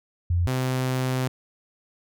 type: tone pair in turn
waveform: sine / sawtooth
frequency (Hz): 87.2 / 129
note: F2 / C3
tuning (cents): -2 / -24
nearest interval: perfect fifth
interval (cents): 678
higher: second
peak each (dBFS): -19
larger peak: neither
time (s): 0.3-0.47 / 0.47-1.28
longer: second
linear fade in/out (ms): 5
effects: none

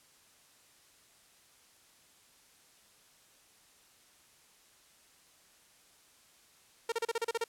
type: tone bursts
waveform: sawtooth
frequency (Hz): 460.6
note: A#4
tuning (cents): -21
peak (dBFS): -26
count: 9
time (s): 6.89-7.441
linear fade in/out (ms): 5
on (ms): 31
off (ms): 34
effects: white hiss -63 dBFS RMS until 7.48 s + low-pass 11000 Hz 12 dB/octave

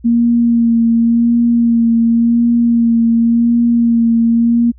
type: tone with vibrato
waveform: sine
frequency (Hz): 233.1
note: A#3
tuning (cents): 0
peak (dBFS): -8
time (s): 0.04-4.72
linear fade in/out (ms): 20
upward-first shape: sine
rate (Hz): 0.91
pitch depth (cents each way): 22
effects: added 60 Hz sine -38 dBFS peak until 4.78 s

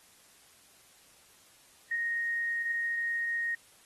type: tone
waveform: sine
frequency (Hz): 1864.7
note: A#6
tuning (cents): 0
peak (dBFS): -29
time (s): 1.91-3.55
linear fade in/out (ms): 5
effects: white hiss -60 dBFS RMS until 3.85 s + AAC 32 kbps

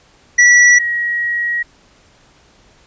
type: tone pair in turn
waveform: square / sine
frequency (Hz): 1947 / 1901.4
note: B6 / A#6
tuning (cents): -25 / +34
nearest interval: unison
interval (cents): 41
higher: first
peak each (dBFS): -6 / -15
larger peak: first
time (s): 0.38-0.79 / 0.79-1.63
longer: second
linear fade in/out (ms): 10
effects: pink hiss -50 dBFS RMS until 2.86 s + resampled to 16000 Hz

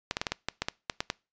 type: clicks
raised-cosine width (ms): 0.2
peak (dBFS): -11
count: 11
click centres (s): 0.111 / 0.169 / 0.215 / 0.268 / 0.32 / 0.486 / 0.62 / 0.685 / 0.898 / 1.005 / 1.101
effects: noise-tail reverb RT60 0.3 s tail -24 dB re dry + resampled to 16000 Hz

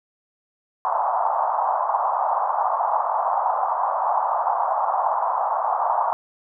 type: band-pass noise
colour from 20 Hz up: pink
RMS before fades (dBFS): -22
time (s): 0.85-6.13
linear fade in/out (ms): 0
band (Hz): 700 to 1100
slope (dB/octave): 48
effects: none

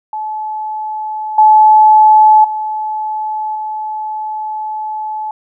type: tone with level steps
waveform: sine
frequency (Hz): 861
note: A5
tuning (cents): -38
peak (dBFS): -18 / -3 / -16 / -18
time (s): 0.13-5.31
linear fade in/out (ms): 2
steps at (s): 1.38 / 2.44 / 3.55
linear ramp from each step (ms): 5
effects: none

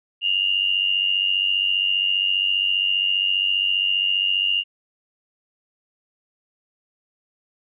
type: tone pair together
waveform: sine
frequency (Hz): 2794 / 2889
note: F7 / F#7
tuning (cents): 0 / -42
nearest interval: minor second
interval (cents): 58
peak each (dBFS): -20 / -22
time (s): 0.21-4.64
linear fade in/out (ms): 50
effects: none

